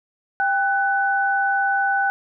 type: tone pair together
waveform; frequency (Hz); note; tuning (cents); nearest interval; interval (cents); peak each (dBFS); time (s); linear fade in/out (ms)
sine; 791.4 / 1496; G5 / F#6; +16 / +19; major seventh; 1103; -20; 0.4-2.1; 0
effects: none